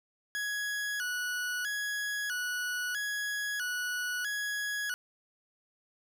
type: tone with vibrato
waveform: 40% pulse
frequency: 1568 Hz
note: G6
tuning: in tune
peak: -31 dBFS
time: 0.35-4.94 s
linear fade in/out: 0 ms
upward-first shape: square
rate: 0.77 Hz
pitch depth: 110 cents each way
effects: none